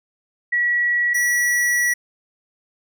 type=tone pair in turn; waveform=sine / square; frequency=1930 / 1938.7 Hz; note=B6 / B6; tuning=-40 / -33 cents; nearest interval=unison; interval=7 cents; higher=second; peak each=-16 / -17 dBFS; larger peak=first; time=0.52-1.14 / 1.14-1.94 s; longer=second; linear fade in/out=10 ms; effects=none